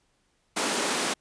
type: high-pass noise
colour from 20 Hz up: pink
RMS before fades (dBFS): -27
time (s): 0.56-1.14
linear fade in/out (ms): 10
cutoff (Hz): 240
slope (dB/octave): 24
effects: pink hiss -70 dBFS RMS until 1.2 s + resampled to 22050 Hz